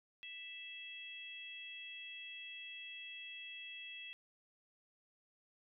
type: harmonic tone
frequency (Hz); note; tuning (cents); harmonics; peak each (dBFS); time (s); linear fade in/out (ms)
660; E5; +2; 3 / 4 / 5; -57 / -49 / -51; 0.23-4.13; 0
effects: none